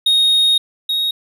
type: tone pair in turn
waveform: triangle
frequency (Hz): 3729 / 3761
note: A#7 / A#7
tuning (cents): 0 / +15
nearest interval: unison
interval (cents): 15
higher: second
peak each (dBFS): -9 / -14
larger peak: first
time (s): 0.06-0.58 / 0.89-1.11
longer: first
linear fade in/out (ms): 5
effects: none